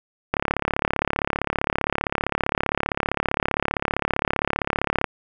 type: click train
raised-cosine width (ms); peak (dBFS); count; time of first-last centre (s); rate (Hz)
0.5; -5; 167; 0.34-5.043; 35.3
effects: none